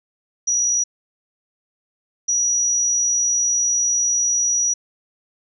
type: tone bursts at uneven times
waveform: sine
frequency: 5820 Hz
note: F#8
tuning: 29 cents flat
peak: -16 dBFS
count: 2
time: 0.47-0.84 / 2.28-4.74 s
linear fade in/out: 10 ms
effects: none